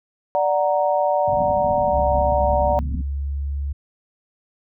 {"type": "chord", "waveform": "sine", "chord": "D augmented", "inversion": "none", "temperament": "equal", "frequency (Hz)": [587.3, 740, 932.3], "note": ["D5", "F#5", "A#5"], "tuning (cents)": [0, 0, 0], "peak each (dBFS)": [-19, -21, -23], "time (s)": [0.35, 2.79], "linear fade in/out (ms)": 0}
{"type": "low-pass noise", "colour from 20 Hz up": "white", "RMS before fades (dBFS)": -31, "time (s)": [1.27, 3.02], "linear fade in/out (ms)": 10, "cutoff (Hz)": 270, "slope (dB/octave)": 96}
{"type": "tone with pitch glide", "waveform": "sine", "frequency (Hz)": [69.3, 70.47], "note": ["C#2", "C#2"], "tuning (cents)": [0, 29], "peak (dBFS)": -22, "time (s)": [1.93, 3.73], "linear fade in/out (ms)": 10, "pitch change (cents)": 29, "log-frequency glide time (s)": [2.69, 3.6]}
{"effects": []}